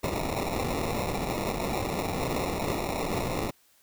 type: noise with sample-and-hold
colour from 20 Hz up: blue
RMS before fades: -30 dBFS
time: 0.03-3.51 s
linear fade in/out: 10 ms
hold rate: 1575 Hz
effects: white hiss -63 dBFS RMS until 3.82 s